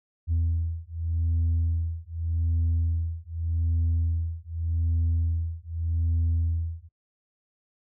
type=beating tone pair; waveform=sine; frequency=82.41 / 83.25 Hz; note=E2 / E2; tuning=0 / +18 cents; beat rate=0.84 Hz; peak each=-25 dBFS; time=0.27-6.89 s; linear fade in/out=50 ms; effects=noise-tail reverb RT60 0.1 s tail -23 dB re dry + tanh soft clip ceiling -19 dBFS